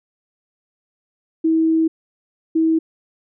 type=tone pair in turn; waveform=sine; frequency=322.6 / 322.6 Hz; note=E4 / E4; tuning=-37 / -37 cents; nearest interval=unison; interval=0 cents; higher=neither; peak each=-13 dBFS; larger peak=neither; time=1.44-1.88 / 2.55-2.79 s; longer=first; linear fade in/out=10 ms; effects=none